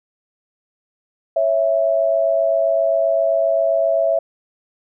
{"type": "tone pair together", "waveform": "sine", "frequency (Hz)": [551.7, 659.3], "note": ["C#5", "E5"], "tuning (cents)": [-8, 0], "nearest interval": "minor third", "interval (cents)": 308, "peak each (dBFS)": [-20, -15], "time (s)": [1.36, 4.19], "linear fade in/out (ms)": 5, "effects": []}